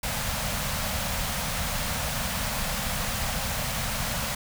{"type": "band-stop noise", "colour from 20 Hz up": "pink", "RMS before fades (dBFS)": -29, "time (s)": [0.03, 4.35], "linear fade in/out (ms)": 5, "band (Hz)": [240, 510], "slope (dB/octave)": 48, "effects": []}